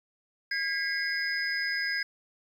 sine tone cluster, 1630 / 1987 / 2148 / 5020 Hz, G#6 / B6 / C7 / D#8, -33 / +10 / +45 / +15 cents, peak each -30 / -35 / -38 / -34 dBFS, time 0.51-2.03 s, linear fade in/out 5 ms, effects 9-bit

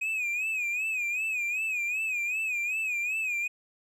triangle tone with vibrato, 2500 Hz, D#7, 8 cents sharp, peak -26 dBFS, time 0.01-3.48 s, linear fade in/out 10 ms, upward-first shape sine, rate 2.6 Hz, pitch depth 100 cents each way, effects none

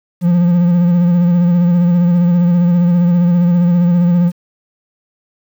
triangle tone with vibrato, 174.61 Hz, F3, in tune, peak -6 dBFS, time 0.21-4.32 s, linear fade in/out 50 ms, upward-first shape sine, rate 15 Hz, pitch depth 37 cents each way, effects 7-bit

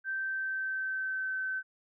sine tone with pitch glide, 1558 to 1533 Hz, G6 to G6, -11 to -39 cents, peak -31 dBFS, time 0.04-1.63 s, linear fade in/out 50 ms, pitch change -28 cents, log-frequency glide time 0.18-1.37 s, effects none

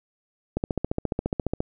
click train, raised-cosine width 2 ms, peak -11 dBFS, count 16, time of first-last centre 0.57-1.604 s, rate 14.5 Hz, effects none

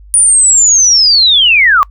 sine linear sweep, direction down, 9560 to 1093 Hz, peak -4 dBFS, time 0.14-1.83 s, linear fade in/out 0 ms, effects noise-tail reverb RT60 0.1 s tail -25 dB re dry + added 50 Hz sine -33 dBFS peak until 1.9 s

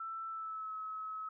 sine tone with pitch glide, 1330 to 1286.9 Hz, E6 to E6, +15 to -42 cents, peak -39 dBFS, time 0-1.29 s, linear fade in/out 5 ms, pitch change -57 cents, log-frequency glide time 0.27-0.74 s, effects none

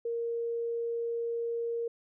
sine tone, 466.2 Hz, A#4, in tune, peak -30 dBFS, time 0.05-1.88 s, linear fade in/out 5 ms, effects none

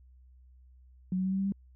sine tone with pitch steps, 184.6 / 187.07 / 189.57 / 192.11 / 194.68 / 197.28 Hz, F#3 / F#3 / F#3 / G3 / G3 / G3, -4 / +19 / +42 / -35 / -12 / +11 cents, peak -27 dBFS, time 1.12-1.522 s, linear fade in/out 2 ms, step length 67 ms, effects added 63 Hz sine -54 dBFS peak until 1.75 s

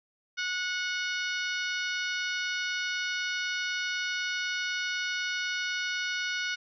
harmonic tone, 732 Hz, F#5, 19 cents flat, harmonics 2 / 3 / 4 / 5 / 6 / 7 / 8, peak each -32 / -36 / -38 / -40 / -42 / -43 / -44 dBFS, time 0.37-6.56 s, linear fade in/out 20 ms, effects none

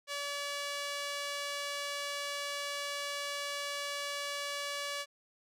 sawtooth tone with band-pass filter, 572 Hz, D5, 46 cents flat, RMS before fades -38 dBFS, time 0.07-5.06 s, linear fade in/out 50 ms, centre 3900 Hz, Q 0.56, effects none

